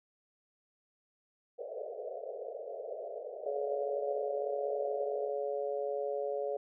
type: band-pass noise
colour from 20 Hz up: pink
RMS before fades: -42 dBFS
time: 1.58-5.31 s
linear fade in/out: 20 ms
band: 420 to 690 Hz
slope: 96 dB/octave
type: harmonic tone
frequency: 141.5 Hz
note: C#3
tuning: 36 cents sharp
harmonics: 3 / 4 / 5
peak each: -36 / -35 / -42 dBFS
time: 3.46-6.57 s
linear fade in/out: 5 ms
effects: none